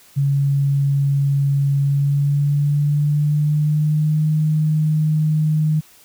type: tone with pitch glide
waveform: sine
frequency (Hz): 140 to 154.45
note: C#3 to D#3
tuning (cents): +18 to -12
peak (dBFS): -14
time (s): 0.16-5.81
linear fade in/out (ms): 20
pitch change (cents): +170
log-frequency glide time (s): 1.8-4.28
effects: white hiss -49 dBFS RMS until 6.04 s